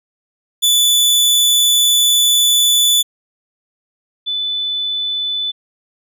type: tone pair in turn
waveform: sawtooth / sine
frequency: 3476 / 3498 Hz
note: A7 / A7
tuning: -22 / -11 cents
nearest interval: unison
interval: 11 cents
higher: second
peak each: -7 / -17 dBFS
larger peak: first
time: 0.62-3.03 / 4.26-5.52 s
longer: first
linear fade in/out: 20 ms
effects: none